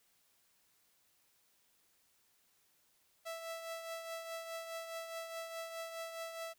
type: tone with tremolo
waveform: sawtooth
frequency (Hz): 659.3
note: E5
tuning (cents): 0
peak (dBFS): -36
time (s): 3.25-6.54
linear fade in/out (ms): 20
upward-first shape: triangle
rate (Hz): 4.8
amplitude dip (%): 55
effects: white hiss -73 dBFS RMS until 6.58 s